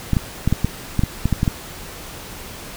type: clicks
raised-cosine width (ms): 5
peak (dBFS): -4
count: 11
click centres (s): 0.133 / 0.168 / 0.476 / 0.526 / 0.646 / 0.993 / 1.036 / 1.256 / 1.327 / 1.431 / 1.478
effects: pink hiss -35 dBFS RMS until 2.76 s